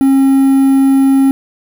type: tone with quantisation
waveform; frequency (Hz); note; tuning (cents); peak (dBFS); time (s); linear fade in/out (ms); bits
triangle; 270.4; C#4; -43; -4; 0.01-1.31; 0; 5
effects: none